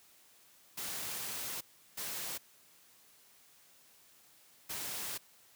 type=noise bursts at uneven times; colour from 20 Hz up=white; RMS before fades=-40 dBFS; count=3; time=0.77-1.61 / 1.97-2.38 / 4.69-5.18 s; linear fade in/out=10 ms; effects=white hiss -63 dBFS RMS until 5.55 s + high-pass 80 Hz 12 dB/octave